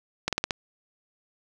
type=slowing click train; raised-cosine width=0.2 ms; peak=-8 dBFS; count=5; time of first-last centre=0.28-0.508 s; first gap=47 ms; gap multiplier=1.13; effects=none